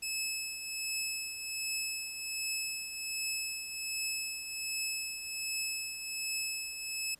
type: tone with tremolo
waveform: 15% pulse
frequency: 2600 Hz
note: E7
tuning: 24 cents flat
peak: -25 dBFS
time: 0.02-7.15 s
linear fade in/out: 10 ms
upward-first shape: triangle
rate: 1.3 Hz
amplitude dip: 60%
effects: pink hiss -64 dBFS RMS until 7.19 s + resampled to 32000 Hz